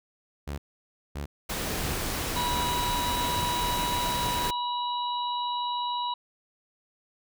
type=tone bursts; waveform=sawtooth; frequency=71.8 Hz; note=D2; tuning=39 cents flat; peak=-28 dBFS; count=4; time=0.47-2.62 s; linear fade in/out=10 ms; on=110 ms; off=570 ms
type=noise; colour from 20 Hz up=pink; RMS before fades=-31 dBFS; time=1.49-4.51 s; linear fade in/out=10 ms
type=harmonic tone; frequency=973 Hz; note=B5; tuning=26 cents flat; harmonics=1 / 3 / 4; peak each=-28 / -41 / -35 dBFS; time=2.36-6.14 s; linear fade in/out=5 ms
effects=none